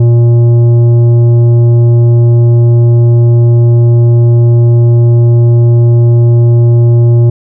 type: tone with tanh clipping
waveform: sine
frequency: 118.3 Hz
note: A#2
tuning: 26 cents sharp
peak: -4 dBFS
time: 0-7.3 s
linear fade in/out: 5 ms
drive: 9 dB
effects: none